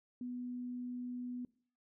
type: tone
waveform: sine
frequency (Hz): 246.9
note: B3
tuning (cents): 0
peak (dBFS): -39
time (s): 0.21-1.45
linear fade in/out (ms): 2
effects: noise-tail reverb RT60 0.5 s tail -22 dB re dry